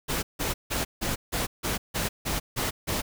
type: noise bursts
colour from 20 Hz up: pink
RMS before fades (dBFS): -28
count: 10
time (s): 0.08-3.02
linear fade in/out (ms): 20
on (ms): 150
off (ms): 160
effects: none